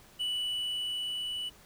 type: tone with level ramp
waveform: triangle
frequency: 2960 Hz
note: F#7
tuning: in tune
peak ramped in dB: -28 to -32 dBFS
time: 0.19-1.5 s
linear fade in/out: 20 ms
effects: pink hiss -57 dBFS RMS until 1.65 s